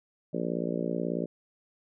harmonic tone, 58.3 Hz, A#1, 1 cent sharp, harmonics 3 / 4 / 5 / 6 / 7 / 8 / 9 / 10, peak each -34 / -35 / -36 / -37 / -37 / -38 / -39 / -39 dBFS, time 0.33-1.26 s, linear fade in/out 10 ms, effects none

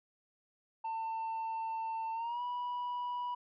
sine tone with pitch glide, 897 to 978.2 Hz, A5 to B5, +33 to -17 cents, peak -32 dBFS, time 0.84-3.35 s, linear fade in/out 10 ms, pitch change +150 cents, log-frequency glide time 2.13-2.42 s, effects tanh soft clip ceiling -34 dBFS

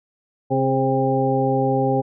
harmonic tone with a mistuned harmonic, 132.8 Hz, C3, 26 cents sharp, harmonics 1 / 2 / 3 / 4 / 6, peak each -23 / -23 / -23 / -23 / -23 dBFS, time 0.5-2.02 s, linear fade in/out 20 ms, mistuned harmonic 3, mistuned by +31 cents, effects none

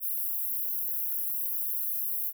white high-pass noise, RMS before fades -31 dBFS, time 0-2.33 s, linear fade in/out 50 ms, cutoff 11000 Hz, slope 96 dB/octave, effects none

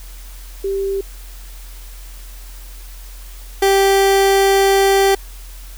sine / 30% pulse tone pair in turn, 391.4 / 391.4 Hz, G4 / G4, -3 / -3 cents, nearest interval unison, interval 0 cents, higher neither, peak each -17 / -8 dBFS, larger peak second, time 0.64-1.01 / 3.62-5.15 s, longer second, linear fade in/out 5 ms, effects added 43 Hz sine -32 dBFS peak until 5.77 s + white hiss -42 dBFS RMS until 5.77 s

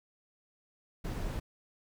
brown noise, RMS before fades -36 dBFS, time 1.04-1.4 s, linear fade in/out 10 ms, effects none

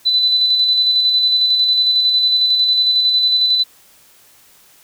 sine tone with tremolo, 4000 Hz, B7, 21 cents sharp, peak -10 dBFS, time 0.05-3.64 s, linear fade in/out 20 ms, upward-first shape square, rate 11 Hz, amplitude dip 30%, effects white hiss -49 dBFS RMS until 4.83 s

